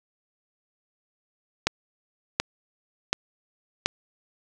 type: click train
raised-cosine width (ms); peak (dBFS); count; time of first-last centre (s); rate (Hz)
0.2; -3; 4; 1.67-3.86; 1.37
effects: none